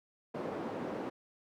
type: band-pass noise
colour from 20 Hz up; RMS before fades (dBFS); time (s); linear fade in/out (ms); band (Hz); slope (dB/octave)
white; -39; 0.34-1.1; 10; 190 to 540; 12
effects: none

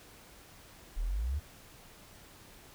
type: exponential sweep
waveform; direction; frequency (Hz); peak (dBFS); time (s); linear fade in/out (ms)
sine; up; 35.55 to 77.78; -30; 0.96-1.4; 20
effects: pink hiss -55 dBFS RMS until 2.74 s

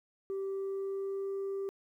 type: tone with pitch glide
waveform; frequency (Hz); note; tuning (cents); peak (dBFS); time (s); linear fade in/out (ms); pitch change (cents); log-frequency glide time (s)
sine; 389.1 to 392; G4 to G4; -13 to 0; -31; 0.3-1.69; 0; +13; 0.49-1.27
effects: tanh soft clip ceiling -32 dBFS + 12-bit

